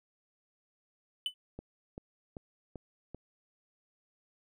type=tone with exponential decay; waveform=triangle; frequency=3006 Hz; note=F#7; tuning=27 cents sharp; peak=-25 dBFS; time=1.26-1.34 s; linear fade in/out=1 ms; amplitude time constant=17 ms
type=click train; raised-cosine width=2 ms; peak=-29 dBFS; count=5; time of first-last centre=1.59-3.146 s; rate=2.57 Hz
effects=none